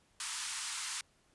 white band-pass noise, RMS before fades -40 dBFS, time 0.2-1.01 s, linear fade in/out 2 ms, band 920 to 10000 Hz, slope 48 dB/octave, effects pink hiss -70 dBFS RMS until 1.34 s + resampled to 24000 Hz

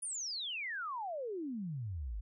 sine exponential sweep, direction down, 10000 to 46.14 Hz, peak -37 dBFS, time 0.02-2.21 s, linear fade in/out 10 ms, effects none

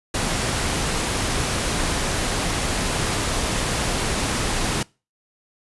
pink noise, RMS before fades -23 dBFS, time 0.14-4.83 s, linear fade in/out 5 ms, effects noise-tail reverb RT60 0.3 s tail -24 dB re dry + resampled to 24000 Hz

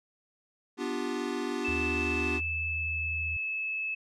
square chord, G dominant seventh, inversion first, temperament equal, 246.9 / 293.7 / 349.2 / 392 Hz, B3 / D4 / F4 / G4, 0 / 0 / 0 / 0 cents, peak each -37 dBFS, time 0.77-2.41 s, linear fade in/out 50 ms
sine tone with pitch glide, 2637 to 2602 Hz, E7 to E7, 0 to -23 cents, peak -30 dBFS, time 1.64-3.95 s, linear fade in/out 10 ms, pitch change -23 cents, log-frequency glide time 1.93-3.39 s
sine tone, 78.5 Hz, D#2, 16 cents sharp, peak -35 dBFS, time 1.68-3.37 s, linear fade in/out 5 ms
effects low-pass 7000 Hz 12 dB/octave

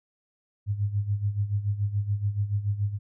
sine tone with tremolo, 102.3 Hz, G#2, 26 cents flat, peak -21 dBFS, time 0.66-2.99 s, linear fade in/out 50 ms, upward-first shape sine, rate 7 Hz, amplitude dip 75%, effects none

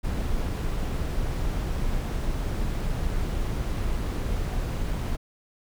brown noise, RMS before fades -27 dBFS, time 0.03-5.17 s, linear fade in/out 20 ms, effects none

